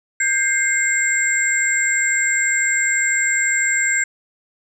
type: tone cluster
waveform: sine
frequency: 1594 / 2108 / 7580 Hz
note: G6 / C7 / A#8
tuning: +28 / +12 / +28 cents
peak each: -20 dBFS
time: 0.2-4.04 s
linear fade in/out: 5 ms
effects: none